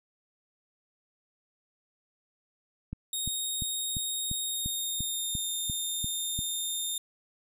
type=click train; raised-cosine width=5 ms; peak=-23 dBFS; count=11; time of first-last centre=2.93-6.39 s; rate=2.89 Hz
type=tone with pitch glide; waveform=15% pulse; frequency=3727 to 3642 Hz; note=A#7 to A#7; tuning=-1 to -41 cents; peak=-24 dBFS; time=3.13-6.98 s; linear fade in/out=2 ms; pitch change=-40 cents; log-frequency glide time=4.4-5.5 s
effects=none